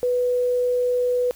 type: tone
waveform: sine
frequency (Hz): 493.9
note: B4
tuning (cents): 0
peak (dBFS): -18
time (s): 0.03-1.31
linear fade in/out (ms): 0
effects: added 52 Hz sine -53 dBFS peak until 1.35 s + white hiss -49 dBFS RMS until 1.35 s